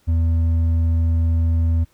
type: tone with hard clipping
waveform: sine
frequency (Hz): 82.41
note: E2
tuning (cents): 0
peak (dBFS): -16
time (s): 0.07-1.85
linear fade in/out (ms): 20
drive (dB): 4
effects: pink hiss -60 dBFS RMS until 1.93 s